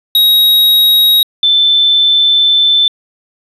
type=tone pair in turn; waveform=square / sine; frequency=3800 / 3531 Hz; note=A#7 / A7; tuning=+33 / +5 cents; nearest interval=minor second; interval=128 cents; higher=first; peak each=-6 dBFS; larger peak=neither; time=0.15-1.23 / 1.43-2.88 s; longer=second; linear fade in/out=2 ms; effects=resampled to 32000 Hz